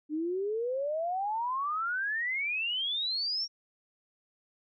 sine exponential sweep, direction up, 295.2 to 5650 Hz, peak -29 dBFS, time 0.09-3.48 s, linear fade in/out 50 ms, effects none

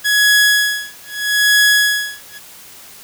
sawtooth tone with tremolo, 1678 Hz, G#6, 17 cents sharp, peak -5 dBFS, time 0.04-2.39 s, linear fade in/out 20 ms, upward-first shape sine, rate 0.79 Hz, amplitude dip 100%, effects white hiss -39 dBFS RMS until 3.03 s

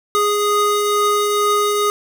square tone pair together, 413.6 / 1243 Hz, G#4 / D#6, -7 / -2 cents, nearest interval octave + perfect fifth, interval 1905 cents, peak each -18 / -18 dBFS, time 0.15-1.9 s, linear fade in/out 0 ms, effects none

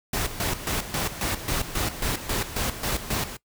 pink noise with tremolo, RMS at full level -26 dBFS, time 0.13-3.37 s, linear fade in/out 5 ms, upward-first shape square, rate 3.7 Hz, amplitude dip 70%, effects noise-tail reverb RT60 0.1 s tail -20 dB re dry

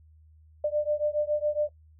sine beating tone pair, 594 / 601.2 Hz, D5 / D5, +20 / +40 cents, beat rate 7.2 Hz, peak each -27 / -28 dBFS, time 0.64-1.69 s, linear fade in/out 5 ms, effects noise-tail reverb RT60 0.1 s tail -18 dB re dry + added 78 Hz sine -53 dBFS peak until 1.99 s

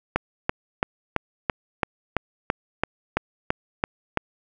click train, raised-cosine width 0.5 ms, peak -5 dBFS, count 13, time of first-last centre 0.16-4.173 s, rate 2.99 Hz, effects none

